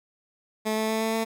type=tone with pitch steps; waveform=15% pulse; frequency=217.2 / 219 / 220.7 / 222.5 / 224.3 Hz; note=A3 / A3 / A3 / A3 / A3; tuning=-22 / -8 / +5 / +20 / +34 cents; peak=-18 dBFS; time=0.65-1.25 s; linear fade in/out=20 ms; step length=120 ms; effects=9-bit